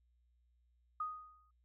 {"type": "tone with exponential decay", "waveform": "sine", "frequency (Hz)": 1244, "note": "D#6", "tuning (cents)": -1, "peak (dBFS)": -34, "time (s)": [1, 1.51], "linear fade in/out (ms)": 5, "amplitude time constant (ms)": 110, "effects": ["added 60 Hz sine -70 dBFS peak until 1.64 s"]}